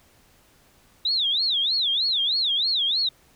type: tone with vibrato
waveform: sine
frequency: 3729 Hz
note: A#7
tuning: in tune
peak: -20 dBFS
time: 1.05-3.09 s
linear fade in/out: 5 ms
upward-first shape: sine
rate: 3.2 Hz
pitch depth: 270 cents each way
effects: pink hiss -58 dBFS RMS until 3.35 s